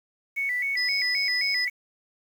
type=tone with vibrato; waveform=sine; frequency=2093 Hz; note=C7; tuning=in tune; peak=-24 dBFS; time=0.36-1.7 s; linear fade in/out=20 ms; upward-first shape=square; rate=3.8 Hz; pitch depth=100 cents each way
type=tone; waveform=sine; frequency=5060 Hz; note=D#8; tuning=28 cents sharp; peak=-25 dBFS; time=0.77-1.65 s; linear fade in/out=5 ms
effects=tanh soft clip ceiling -15 dBFS + 8-bit